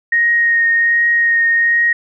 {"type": "tone with vibrato", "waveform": "sine", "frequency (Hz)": 1864.7, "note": "A#6", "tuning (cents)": 0, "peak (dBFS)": -10, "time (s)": [0.12, 1.93], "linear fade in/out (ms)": 5, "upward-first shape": "triangle", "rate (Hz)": 1.3, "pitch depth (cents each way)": 15, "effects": []}